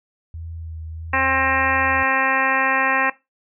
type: tone with vibrato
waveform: sine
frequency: 81.3 Hz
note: E2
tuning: 23 cents flat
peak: -30 dBFS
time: 0.34-2.03 s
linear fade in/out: 0 ms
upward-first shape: sine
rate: 1.5 Hz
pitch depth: 29 cents each way
type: harmonic tone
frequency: 265.8 Hz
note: C4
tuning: 27 cents sharp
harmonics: 1 / 2 / 3 / 4 / 5 / 6 / 7 / 8 / 9 / 10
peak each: -30 / -28 / -25 / -22 / -30 / -26 / -22 / -33 / -28 / -28 dBFS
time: 1.13-3.1 s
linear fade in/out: 5 ms
effects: noise-tail reverb RT60 0.2 s tail -17 dB re dry